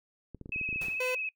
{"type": "clicks", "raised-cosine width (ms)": 3, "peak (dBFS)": -30, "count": 10, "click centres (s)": [0.347, 0.413, 0.459, 0.493, 0.561, 0.613, 0.69, 0.728, 0.76, 0.884]}
{"type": "tone with vibrato", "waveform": "sine", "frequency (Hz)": 2563, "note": "E7", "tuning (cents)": -49, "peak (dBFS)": -31, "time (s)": [0.52, 1.29], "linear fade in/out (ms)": 2, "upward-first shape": "sine", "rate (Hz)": 18, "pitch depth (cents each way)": 34}
{"type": "noise with exponential decay", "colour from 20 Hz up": "pink", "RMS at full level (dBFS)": -41, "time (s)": [0.81, 1.11], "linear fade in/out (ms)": 5, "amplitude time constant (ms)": 65}
{"type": "tone", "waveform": "40% pulse", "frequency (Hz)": 506, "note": "B4", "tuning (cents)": 42, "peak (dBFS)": -30, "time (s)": [1, 1.15], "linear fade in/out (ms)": 5}
{"effects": ["noise-tail reverb RT60 0.1 s tail -23 dB re dry"]}